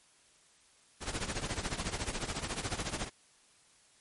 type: noise with tremolo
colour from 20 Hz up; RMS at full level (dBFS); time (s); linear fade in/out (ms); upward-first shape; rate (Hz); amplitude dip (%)
pink; -33; 1-3.1; 50; triangle; 14; 85
effects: white hiss -64 dBFS RMS until 4 s + MP3 48 kbps